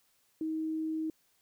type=tone; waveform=sine; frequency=316.6 Hz; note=D#4; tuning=30 cents sharp; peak=-31 dBFS; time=0.41-1.1 s; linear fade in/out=2 ms; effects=white hiss -71 dBFS RMS until 1.41 s